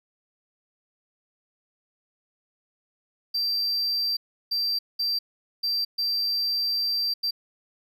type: tone bursts at uneven times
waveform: triangle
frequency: 4699 Hz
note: D8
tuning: in tune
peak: -22 dBFS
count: 6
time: 3.34-4.17 / 4.51-4.79 / 4.99-5.19 / 5.63-5.85 / 5.98-7.14 / 7.23-7.31 s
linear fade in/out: 10 ms
effects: none